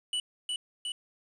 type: tone with echo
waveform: square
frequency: 2960 Hz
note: F#7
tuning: in tune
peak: -29 dBFS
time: 0.13-0.2 s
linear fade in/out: 2 ms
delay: 360 ms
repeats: 2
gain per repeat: -2 dB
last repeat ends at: 0.92 s
effects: resampled to 22050 Hz + 10-bit